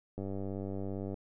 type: click train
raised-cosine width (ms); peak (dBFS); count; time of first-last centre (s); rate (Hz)
2; -26; 95; 0.18-1.142; 97.7
effects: none